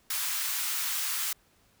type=high-pass noise; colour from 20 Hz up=white; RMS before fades=-31 dBFS; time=0.1-1.33 s; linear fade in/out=5 ms; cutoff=1000 Hz; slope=24 dB/octave; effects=pink hiss -65 dBFS RMS until 1.8 s